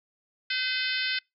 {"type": "harmonic tone with a mistuned harmonic", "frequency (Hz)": 511, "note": "C5", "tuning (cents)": -41, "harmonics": [3, 4, 5, 6, 7, 8, 9, 10], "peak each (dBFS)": [-32, -33, -34, -35, -35, -36, -37, -37], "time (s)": [0.5, 1.19], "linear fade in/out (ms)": 5, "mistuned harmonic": 8, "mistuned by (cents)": 26, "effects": ["noise-tail reverb RT60 0.2 s tail -26 dB re dry"]}